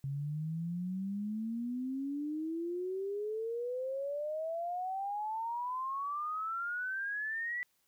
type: exponential sweep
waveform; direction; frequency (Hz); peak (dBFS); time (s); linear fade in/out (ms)
sine; up; 135.9 to 1975.5; -34; 0.04-7.63; 0
effects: white hiss -75 dBFS RMS until 7.87 s